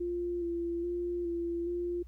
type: tone with vibrato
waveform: sine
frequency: 345.3 Hz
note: F4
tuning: 20 cents flat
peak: -31 dBFS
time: 0-2.03 s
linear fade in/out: 10 ms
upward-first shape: square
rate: 1.2 Hz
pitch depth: 20 cents each way
effects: added 60 Hz sine -46 dBFS peak until 2.07 s + pink hiss -74 dBFS RMS until 2.07 s